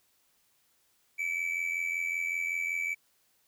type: tone with amplitude modulation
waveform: triangle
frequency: 2300 Hz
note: D7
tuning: 37 cents flat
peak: -25 dBFS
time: 1.18-2.95 s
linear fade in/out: 20 ms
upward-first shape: sine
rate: 85.3 Hz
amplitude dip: 65%
effects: white hiss -70 dBFS RMS until 3.47 s